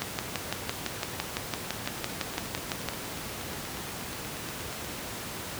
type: two click trains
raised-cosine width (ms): 0.2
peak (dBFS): -11 / -22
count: 18 / 26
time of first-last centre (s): 0.02-2.887 / 1.86-4.847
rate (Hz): 5.93 / 8.37
effects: pink hiss -37 dBFS RMS until 5.59 s + high-pass 80 Hz 12 dB/octave

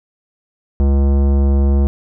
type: tone with tanh clipping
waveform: sine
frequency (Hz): 69.3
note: C#2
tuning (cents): 0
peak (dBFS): -12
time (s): 0.8-1.87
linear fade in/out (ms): 0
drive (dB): 17
effects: none

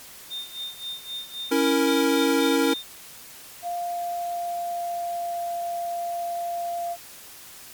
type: tone with tremolo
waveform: sine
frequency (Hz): 3635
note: A#7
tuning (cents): -44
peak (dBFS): -29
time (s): 0.3-2.84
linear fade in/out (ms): 20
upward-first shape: sine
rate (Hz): 3.8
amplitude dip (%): 85
type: chord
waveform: square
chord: A# diminished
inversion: first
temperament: equal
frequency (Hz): 277.2 / 329.6 / 466.2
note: C#4 / E4 / A#4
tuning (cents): 0 / 0 / 0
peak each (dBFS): -23 / -25 / -24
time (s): 1.51-2.74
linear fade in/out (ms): 10
type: tone with pitch glide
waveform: sine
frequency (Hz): 698.5 to 690.9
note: F5 to F5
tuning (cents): 0 to -19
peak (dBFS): -26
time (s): 3.62-6.97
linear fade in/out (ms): 50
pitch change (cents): -19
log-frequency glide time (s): 3.74-5.5
effects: white hiss -44 dBFS RMS until 7.73 s + MP3 96 kbps

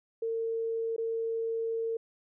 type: tone with dropouts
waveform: sine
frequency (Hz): 454.2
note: A#4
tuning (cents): -45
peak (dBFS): -29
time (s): 0.22-1.97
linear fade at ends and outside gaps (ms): 5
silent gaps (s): 0.964-0.98
effects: none

